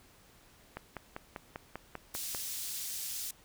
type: click train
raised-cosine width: 0.5 ms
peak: -24 dBFS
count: 9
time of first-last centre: 0.77-2.348 s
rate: 5.07 Hz
type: high-pass noise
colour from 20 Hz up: pink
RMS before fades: -39 dBFS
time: 2.14-3.31 s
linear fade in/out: 5 ms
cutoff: 5300 Hz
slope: 12 dB/octave
effects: pink hiss -61 dBFS RMS until 3.44 s